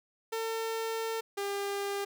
sawtooth tone pair in turn, 450 / 400.6 Hz, A4 / G4, +39 / +38 cents, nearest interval major second, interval 201 cents, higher first, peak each -28 dBFS, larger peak neither, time 0.32-1.21 / 1.37-2.05 s, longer first, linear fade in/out 10 ms, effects none

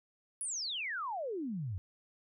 sine exponential sweep, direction down, 10548 to 85.9 Hz, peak -35 dBFS, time 0.41-1.78 s, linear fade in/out 0 ms, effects none

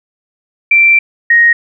sine tone pair in turn, 2349 / 1872.2 Hz, D7 / A#6, 0 / +7 cents, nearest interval major third, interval 393 cents, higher first, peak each -4 dBFS, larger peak neither, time 0.71-0.99 / 1.3-1.53 s, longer first, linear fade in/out 5 ms, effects none

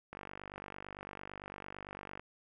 click train, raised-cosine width 0.5 ms, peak -29 dBFS, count 102, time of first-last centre 0.13-2.195 s, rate 48.9 Hz, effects none

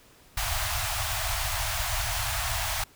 pink band-stop noise, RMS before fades -29 dBFS, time 0.37-2.84 s, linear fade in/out 5 ms, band 120 to 630 Hz, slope 96 dB/octave, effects pink hiss -56 dBFS RMS until 2.95 s

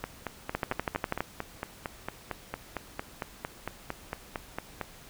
two click trains, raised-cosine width 0.5 ms, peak -13 / -17 dBFS, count 9 / 22, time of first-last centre 0.55-1.206 / 0.04-4.813 s, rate 12.2 / 4.4 Hz, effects pink hiss -51 dBFS RMS until 5.09 s

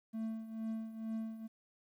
triangle tone with tremolo, 222.5 Hz, A3, 20 cents sharp, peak -33 dBFS, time 0.13-1.48 s, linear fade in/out 20 ms, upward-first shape triangle, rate 2.2 Hz, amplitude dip 75%, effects 12-bit

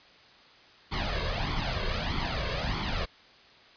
pink noise with flanger, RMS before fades -30 dBFS, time 0.91-3.06 s, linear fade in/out 20 ms, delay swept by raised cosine 0.9 to 1.87 ms, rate 1.6 Hz, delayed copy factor +0.7, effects white hiss -55 dBFS RMS until 3.76 s + resampled to 11025 Hz

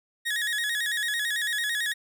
30% pulse tone with vibrato, 1780 Hz, A6, 20 cents sharp, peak -23 dBFS, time 0.25-1.94 s, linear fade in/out 20 ms, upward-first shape square, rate 9 Hz, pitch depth 85 cents each way, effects none

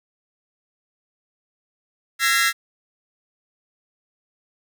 sawtooth tone cluster, 1351 / 1652 / 1865 / 2057 Hz, E6 / G#6 / A#6 / C7, +42 / -10 / 0 / -30 cents, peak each -19 dBFS, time 2.19-2.53 s, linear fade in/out 50 ms, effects none

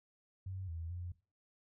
sine tone with pitch steps, 94.4 / 82.5 / 88.3 Hz, F#2 / E2 / F2, +35 / +2 / +20 cents, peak -40 dBFS, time 0.46-1.12 s, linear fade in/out 5 ms, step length 220 ms, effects noise-tail reverb RT60 0.3 s tail -17 dB re dry

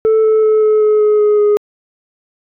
sine tone with pitch steps, 440 / 436.5 / 432.9 / 429.5 / 426 / 422.6 / 419.2 / 415.8 Hz, A4 / A4 / A4 / A4 / G#4 / G#4 / G#4 / G#4, 0 / -14 / -28 / -42 / +44 / +30 / +16 / +2 cents, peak -5 dBFS, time 0.05-1.57 s, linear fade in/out 0 ms, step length 190 ms, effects tanh soft clip ceiling -7 dBFS

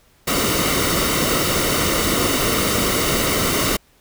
pink noise with comb filter, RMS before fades -19 dBFS, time 0.27-3.77 s, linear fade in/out 10 ms, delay 1.2 ms, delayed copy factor -0.6, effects pink hiss -56 dBFS RMS until 4 s

